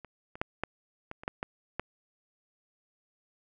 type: clicks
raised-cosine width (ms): 0.5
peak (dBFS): -30 / -29 / -14 / -15 / -24 / -29 / -16 / -18 / -16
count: 9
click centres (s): 0.047 / 0.355 / 0.415 / 0.636 / 1.114 / 1.235 / 1.279 / 1.429 / 1.796
effects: none